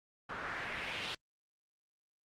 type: noise with low-pass filter sweep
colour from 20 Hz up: white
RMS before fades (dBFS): -40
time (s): 0.29-1.15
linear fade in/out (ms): 5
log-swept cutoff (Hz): 1300 to 3500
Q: 2.1
effects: Opus 48 kbps